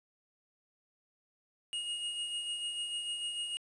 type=tone with tremolo; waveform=square; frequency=2866 Hz; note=F7; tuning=44 cents sharp; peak=-34 dBFS; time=1.73-3.57 s; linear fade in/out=0 ms; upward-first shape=sine; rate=6.7 Hz; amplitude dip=40%; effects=resampled to 24000 Hz + 10-bit